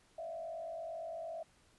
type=tone with frequency modulation; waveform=sine; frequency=659.3 Hz; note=E5; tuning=in tune; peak=-40 dBFS; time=0.18-1.43 s; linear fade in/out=5 ms; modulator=48.8 Hz; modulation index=0.87; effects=pink hiss -68 dBFS RMS until 1.78 s + resampled to 24000 Hz